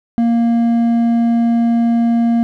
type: tone with hard clipping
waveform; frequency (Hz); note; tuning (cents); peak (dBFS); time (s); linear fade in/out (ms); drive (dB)
sine; 233.1; A#3; 0; -12; 0.18-2.43; 0; 5
effects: none